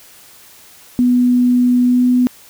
sine tone with pitch glide, 246.9 to 249 Hz, B3 to B3, 0 to +14 cents, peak -9 dBFS, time 0.99-2.27 s, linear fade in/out 0 ms, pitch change +14 cents, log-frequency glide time 1.85-2.04 s, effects white hiss -43 dBFS RMS until 2.49 s

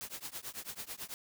white noise with tremolo, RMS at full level -40 dBFS, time 0.01-1.14 s, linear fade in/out 0 ms, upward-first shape triangle, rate 9.1 Hz, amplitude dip 100%, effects none

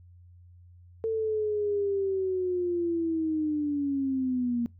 sine linear sweep, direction down, 449.8 to 234.2 Hz, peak -25 dBFS, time 1.04-4.66 s, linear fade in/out 0 ms, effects noise-tail reverb RT60 0.2 s tail -23 dB re dry + added 88 Hz sine -50 dBFS peak until 4.79 s

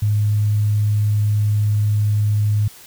sine tone, 104.9 Hz, G#2, 18 cents sharp, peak -14 dBFS, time 0.02-2.68 s, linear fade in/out 5 ms, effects white hiss -43 dBFS RMS until 2.86 s

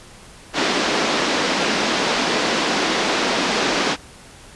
pink band-pass noise, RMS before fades -20 dBFS, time 0.53-3.97 s, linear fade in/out 50 ms, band 220 to 5700 Hz, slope 24 dB/octave, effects pink hiss -43 dBFS RMS until 4.55 s + resampled to 24000 Hz

